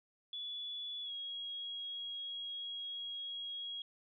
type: tone with pitch glide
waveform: sine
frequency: 3427 to 3299 Hz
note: A7 to G#7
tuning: -46 to -12 cents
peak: -40 dBFS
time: 0.33-3.82 s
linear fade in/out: 2 ms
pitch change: -66 cents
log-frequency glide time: 1.02-1.12 s
effects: none